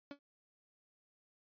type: tone with exponential decay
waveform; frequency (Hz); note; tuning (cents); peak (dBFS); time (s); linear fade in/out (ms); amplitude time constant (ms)
30% pulse; 284.2; C#4; +43; -38; 0.11-0.19; 1; 17
effects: resampled to 11025 Hz